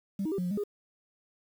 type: tone with pitch steps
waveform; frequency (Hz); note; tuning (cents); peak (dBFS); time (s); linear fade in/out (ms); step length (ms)
sine; 196.9 / 315.4 / 393.9 / 180.1 / 177.9 / 205 / 410.9; G3 / D#4 / G4 / F#3 / F3 / G#3 / G#4; +8 / +24 / +8 / -46 / +32 / -22 / -18; -27; 0.19-0.638; 5; 64
effects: tanh soft clip ceiling -26 dBFS + 9-bit